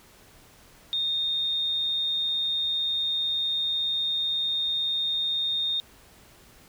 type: tone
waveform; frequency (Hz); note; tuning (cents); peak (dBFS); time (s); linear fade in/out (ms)
sine; 3671; A#7; -27; -24; 0.93-5.8; 0
effects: pink hiss -54 dBFS RMS until 6.68 s